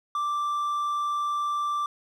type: tone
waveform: triangle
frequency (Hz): 1174.7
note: D6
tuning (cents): 0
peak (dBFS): -23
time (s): 0.15-1.86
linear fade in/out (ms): 2
effects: none